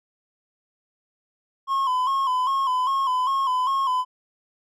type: tone with vibrato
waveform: triangle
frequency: 1046.5 Hz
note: C6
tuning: in tune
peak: -18 dBFS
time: 1.67-4.05 s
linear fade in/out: 50 ms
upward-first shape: square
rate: 2.5 Hz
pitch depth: 62 cents each way
effects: none